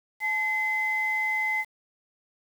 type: tone pair together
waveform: sine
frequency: 862 / 2050 Hz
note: A5 / C7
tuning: -36 / -36 cents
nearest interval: octave + minor third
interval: 1500 cents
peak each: -31 / -24 dBFS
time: 0.2-1.65 s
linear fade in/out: 50 ms
effects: tanh soft clip ceiling -17 dBFS + 8-bit